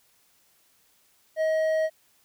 triangle tone with hard clipping, 633 Hz, D#5, 30 cents sharp, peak -23 dBFS, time 1.36-1.9 s, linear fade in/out 50 ms, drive 9 dB, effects white hiss -64 dBFS RMS until 2.24 s

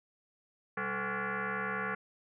sine tone with frequency modulation, 122.7 Hz, B2, 11 cents flat, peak -32 dBFS, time 0.77-1.95 s, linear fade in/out 5 ms, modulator 316 Hz, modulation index 5.8, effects none

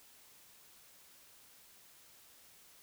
silence, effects white hiss -61 dBFS RMS until 2.82 s

